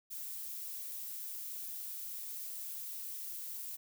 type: noise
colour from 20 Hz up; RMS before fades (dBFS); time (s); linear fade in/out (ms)
violet; -43; 0.1-3.77; 20
effects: none